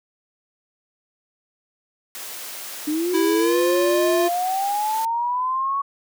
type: high-pass noise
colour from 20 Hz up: white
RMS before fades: -34 dBFS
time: 2.15-5.05 s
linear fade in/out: 0 ms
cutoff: 320 Hz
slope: 12 dB/octave
type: linear sweep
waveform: sine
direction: up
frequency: 293.7 to 1122 Hz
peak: -20 dBFS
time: 2.87-5.82 s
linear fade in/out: 10 ms
type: tone with pitch glide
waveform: square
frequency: 329.6 to 351.2 Hz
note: E4 to F4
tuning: 0 to +10 cents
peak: -19 dBFS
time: 3.13-4.29 s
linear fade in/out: 20 ms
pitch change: +110 cents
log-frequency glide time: 3.39-3.57 s
effects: none

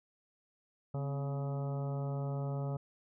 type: harmonic tone with a mistuned harmonic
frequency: 140 Hz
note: C#3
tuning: 18 cents sharp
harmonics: 1 / 2 / 3 / 4 / 5 / 6 / 7 / 8 / 9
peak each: -34 / -47 / -46 / -45 / -49 / -52 / -57 / -61 / -54 dBFS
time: 0.94-2.77 s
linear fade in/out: 5 ms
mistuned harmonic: 2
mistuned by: -94 cents
effects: none

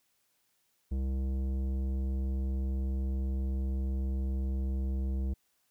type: tone with tanh clipping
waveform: sine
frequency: 66.1 Hz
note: C2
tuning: 18 cents sharp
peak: -31 dBFS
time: 0.91-5.34 s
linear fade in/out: 10 ms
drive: 13 dB
effects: white hiss -74 dBFS RMS until 5.7 s

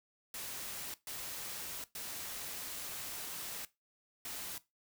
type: noise bursts at uneven times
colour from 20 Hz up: white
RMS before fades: -43 dBFS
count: 4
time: 0.34-0.94 / 1.07-1.84 / 1.95-3.65 / 4.25-4.58 s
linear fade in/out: 2 ms
effects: noise-tail reverb RT60 0.2 s tail -17 dB re dry

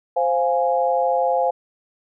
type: chord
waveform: sine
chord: F minor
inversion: second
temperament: equal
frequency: 523.3 / 698.5 / 830.6 Hz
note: C5 / F5 / Ab5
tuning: 0 / 0 / 0 cents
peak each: -20 / -21 / -22 dBFS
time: 0.16-1.51 s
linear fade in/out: 10 ms
effects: none

